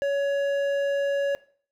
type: tone with hard clipping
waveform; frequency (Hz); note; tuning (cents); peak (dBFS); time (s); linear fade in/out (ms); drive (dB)
sine; 561; C#5; +21; -24; 0.02-1.35; 0; 8
effects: noise-tail reverb RT60 0.5 s tail -20 dB re dry